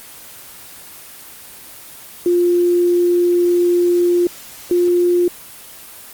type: tone pair in turn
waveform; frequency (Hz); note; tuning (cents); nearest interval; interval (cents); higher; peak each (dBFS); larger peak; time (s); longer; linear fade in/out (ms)
sine; 351 / 352.4; F4 / F4; +9 / +16; unison; 7; second; -11; neither; 2.26-4.27 / 4.71-5.28; first; 2
effects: white hiss -37 dBFS RMS until 6.13 s + Opus 24 kbps